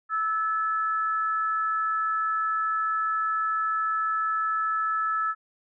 sine tone pair together, 1313 / 1717.5 Hz, E6 / A6, -7 / -42 cents, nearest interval perfect fourth, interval 465 cents, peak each -24 / -32 dBFS, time 0.09-5.35 s, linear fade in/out 50 ms, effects none

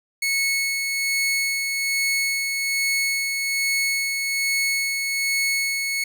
sawtooth tone with tremolo, 2200 Hz, C#7, 14 cents flat, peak -16 dBFS, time 0.22-6.04 s, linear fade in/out 5 ms, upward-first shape sine, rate 1.2 Hz, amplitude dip 35%, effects none

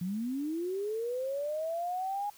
sine linear sweep, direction up, 170.5 to 830 Hz, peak -31 dBFS, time 0.01-2.3 s, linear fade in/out 5 ms, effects white hiss -57 dBFS RMS until 2.37 s

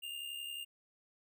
square tone with amplitude modulation, 2810 Hz, F7, 10 cents sharp, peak -39 dBFS, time 0.02-0.65 s, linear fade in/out 20 ms, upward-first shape sine, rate 71.3 Hz, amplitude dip 55%, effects none

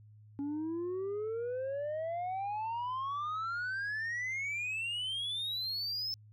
sine exponential sweep, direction up, 278.4 to 5300 Hz, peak -31 dBFS, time 0.39-6.14 s, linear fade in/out 0 ms, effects tanh soft clip ceiling -33 dBFS + added 106 Hz sine -54 dBFS peak until 6.32 s

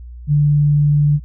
sine tone, 146.83 Hz, D3, in tune, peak -10 dBFS, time 0.27-1.2 s, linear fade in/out 50 ms, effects added 60 Hz sine -31 dBFS peak until 1.24 s

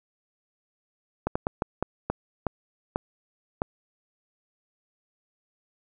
slowing click train, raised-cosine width 1 ms, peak -11 dBFS, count 9, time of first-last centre 1.27-3.619 s, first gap 85 ms, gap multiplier 1.34, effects none

